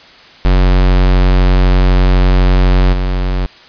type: tone with level steps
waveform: square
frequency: 46 Hz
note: F#1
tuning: 9 cents flat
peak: -7 / -13 dBFS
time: 0.45-3.46 s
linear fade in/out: 0 ms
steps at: 2.92 s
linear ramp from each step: 20 ms
effects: white hiss -39 dBFS RMS until 3.68 s + resampled to 11025 Hz